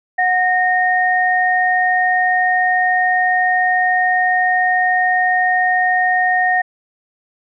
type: tone pair together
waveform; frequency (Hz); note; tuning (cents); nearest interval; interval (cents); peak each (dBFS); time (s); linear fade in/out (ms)
sine; 733 / 1847; F#5 / A#6; -16 / -16; octave + major third; 1600; -15; 0.18-6.62; 10
effects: none